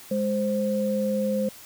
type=tone pair together; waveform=sine; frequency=206.8 / 523.3 Hz; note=G#3 / C5; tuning=-7 / 0 cents; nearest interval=octave + major third; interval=1607 cents; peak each=-25 dBFS; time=0.11-1.49 s; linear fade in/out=5 ms; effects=white hiss -46 dBFS RMS until 1.65 s